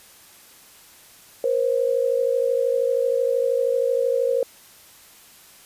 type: tone pair together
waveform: sine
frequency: 478.1 / 531 Hz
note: A#4 / C5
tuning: +44 / +25 cents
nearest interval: major second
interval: 181 cents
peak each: -21 dBFS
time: 1.44-4.43 s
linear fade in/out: 2 ms
effects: white hiss -49 dBFS RMS until 5.65 s + resampled to 32000 Hz